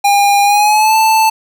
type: tone with pitch glide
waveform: square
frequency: 808 to 881.1 Hz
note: G#5 to A5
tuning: -48 to +2 cents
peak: -8 dBFS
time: 0.04-1.3 s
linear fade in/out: 10 ms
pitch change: +150 cents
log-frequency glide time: 0.43-0.96 s
effects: none